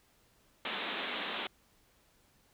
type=band-pass noise; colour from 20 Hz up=white; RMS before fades=-38 dBFS; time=0.65-1.47 s; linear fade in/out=2 ms; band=180 to 3800 Hz; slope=96 dB/octave; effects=pink hiss -68 dBFS RMS until 2.53 s